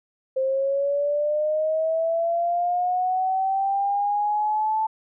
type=linear sweep; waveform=sine; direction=up; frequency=523.3 to 880 Hz; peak=-20 dBFS; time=0.36-4.87 s; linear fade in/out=10 ms; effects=none